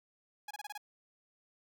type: tone bursts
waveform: sawtooth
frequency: 830.6 Hz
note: G#5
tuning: in tune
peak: -37 dBFS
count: 6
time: 0.48-0.778 s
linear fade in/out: 5 ms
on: 28 ms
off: 26 ms
effects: none